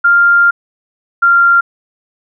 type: tone pair in turn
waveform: sine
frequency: 1396.9 / 1387.3 Hz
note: F6 / F6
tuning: 0 / -12 cents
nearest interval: unison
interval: 12 cents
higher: first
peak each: -5 dBFS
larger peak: neither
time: 0.04-0.51 / 1.22-1.61 s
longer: first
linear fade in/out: 10 ms
effects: none